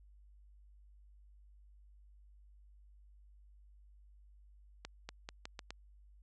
accelerating click train, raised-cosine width 0.2 ms, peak -26 dBFS, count 6, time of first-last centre 4.85-5.706 s, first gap 240 ms, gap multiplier 0.83, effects added 50 Hz sine -58 dBFS peak until 6.22 s + resampled to 24000 Hz

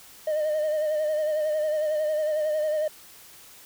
triangle tone with vibrato, 613 Hz, D#5, 26 cents flat, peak -20 dBFS, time 0.27-2.88 s, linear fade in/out 5 ms, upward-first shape sine, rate 11 Hz, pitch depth 42 cents each way, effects tanh soft clip ceiling -17 dBFS + white hiss -49 dBFS RMS until 3.65 s

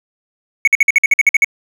triangle tone bursts, 2217 Hz, C#7, in tune, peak -4 dBFS, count 11, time 0.65-1.445 s, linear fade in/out 2 ms, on 25 ms, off 52 ms, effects none

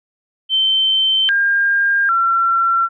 sine tone with pitch steps, 3098 / 1608 / 1358 Hz, G7 / G6 / F6, -21 / +44 / -49 cents, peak -12 dBFS, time 0.49-2.89 s, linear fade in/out 50 ms, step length 800 ms, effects none

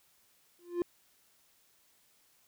triangle tone with exponential growth, 349.2 Hz, F4, in tune, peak -23 dBFS, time 0.59-0.82 s, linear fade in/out 1 ms, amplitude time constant 50 ms, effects white hiss -68 dBFS RMS until 2.47 s

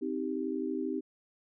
sine chord, C minor, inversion none, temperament just, 261.6 / 314 / 392.4 Hz, C4 / Eb4 / G4, 0 / +16 / +2 cents, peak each -35 / -35 / -36 dBFS, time 0.01-1.01 s, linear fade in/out 20 ms, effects none

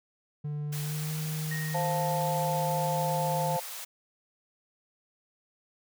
triangle tone with pitch glide, 148.1 to 155.01 Hz, D3 to D#3, +15 to -6 cents, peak -29 dBFS, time 0.44-3.57 s, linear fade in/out 10 ms, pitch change +79 cents, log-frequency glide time 0.82-1.12 s
white high-pass noise, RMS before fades -40 dBFS, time 0.72-3.85 s, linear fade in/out 10 ms, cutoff 550 Hz, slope 24 dB/octave
sine tone with exponential decay, 1864.7 Hz, A#6, in tune, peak -34 dBFS, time 1.51-2.89 s, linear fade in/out 5 ms, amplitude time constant 300 ms
sine chord, F major, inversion second, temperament equal, 523.3 / 698.5 / 880 Hz, C5 / F5 / A5, 0 / 0 / 0 cents, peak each -32 / -33 / -31 dBFS, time 1.74-3.6 s, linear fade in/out 10 ms
effects none

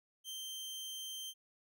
sawtooth tone, 3136 Hz, G7, in tune, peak -39 dBFS, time 0.24-1.34 s, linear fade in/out 50 ms, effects none

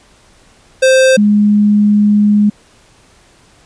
square / sine tone pair in turn, 523.3 / 207.7 Hz, C5 / G#3, 0 / 0 cents, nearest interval octave + major third, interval 1600 cents, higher first, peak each -6 dBFS, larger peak neither, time 0.82-1.17 / 1.17-2.5 s, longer second, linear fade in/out 10 ms, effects pink hiss -47 dBFS RMS until 3.65 s + resampled to 22050 Hz

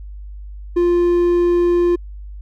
triangle tone, 349.2 Hz, F4, in tune, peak -10 dBFS, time 0.76-1.96 s, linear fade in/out 10 ms, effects added 50 Hz sine -30 dBFS peak until 2.41 s

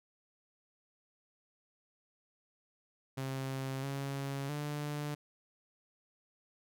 sawtooth tone with pitch steps, 133.8 / 138.2 / 147.5 Hz, C3 / C#3 / D3, +39 / -5 / +8 cents, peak -32 dBFS, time 3.17-5.15 s, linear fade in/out 10 ms, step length 660 ms, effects none

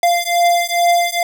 square beating tone pair, 693 / 695.3 Hz, F5 / F5, -14 / -8 cents, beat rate 2.3 Hz, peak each -16 dBFS, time 0.03-1.23 s, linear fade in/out 2 ms, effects none

